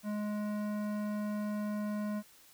triangle tone with hard clipping, 209.2 Hz, G#3, 13 cents sharp, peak -35 dBFS, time 0.03-2.23 s, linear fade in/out 50 ms, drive 18 dB, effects white hiss -60 dBFS RMS until 2.53 s

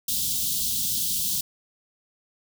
white band-stop noise, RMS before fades -26 dBFS, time 0.08-1.41 s, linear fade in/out 5 ms, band 260 to 3200 Hz, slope 48 dB/octave, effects none

